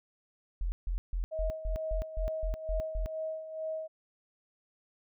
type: tone bursts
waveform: sine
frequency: 43.25 Hz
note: F1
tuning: 16 cents flat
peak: -29 dBFS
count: 10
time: 0.61-3.06 s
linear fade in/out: 0 ms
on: 110 ms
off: 150 ms
type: tone with tremolo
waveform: sine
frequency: 634 Hz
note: D#5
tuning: 32 cents sharp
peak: -32 dBFS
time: 1.31-3.88 s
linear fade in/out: 20 ms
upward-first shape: sine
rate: 2.2 Hz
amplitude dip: 65%
effects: none